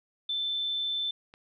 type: tone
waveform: sine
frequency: 3534 Hz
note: A7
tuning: 7 cents sharp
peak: -28 dBFS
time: 0.29-1.11 s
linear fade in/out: 5 ms
type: click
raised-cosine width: 0.3 ms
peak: -33 dBFS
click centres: 1.339 s
effects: none